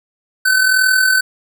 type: tone with amplitude modulation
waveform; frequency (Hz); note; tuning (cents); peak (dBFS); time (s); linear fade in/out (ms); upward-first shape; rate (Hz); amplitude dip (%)
square; 1520; F#6; +46; -9; 0.45-1.21; 10; sine; 41.5; 50
effects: none